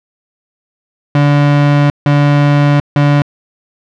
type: tone bursts at uneven times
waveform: 35% pulse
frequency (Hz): 144.7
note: D3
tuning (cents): -25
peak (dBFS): -5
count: 3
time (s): 1.15-1.9 / 2.06-2.8 / 2.96-3.22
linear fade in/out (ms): 2
effects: low-pass 3000 Hz 12 dB/octave